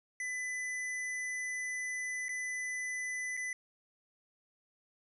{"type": "tone with dropouts", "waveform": "square", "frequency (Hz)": 2002, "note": "B6", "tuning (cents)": 23, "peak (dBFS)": -36, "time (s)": [0.2, 3.53], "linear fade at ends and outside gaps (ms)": 2, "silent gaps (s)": [[2.284, 2.291], [3.369, 3.373]], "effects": ["resampled to 24000 Hz"]}